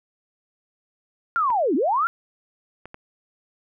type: linear two-way sweep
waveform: sine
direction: down then up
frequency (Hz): 1420 to 240 to 1420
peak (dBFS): -18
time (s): 1.36-2.07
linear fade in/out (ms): 0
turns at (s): 1.75
type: clicks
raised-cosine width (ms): 0.5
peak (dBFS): -23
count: 3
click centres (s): 1.503 / 2.856 / 2.944
effects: none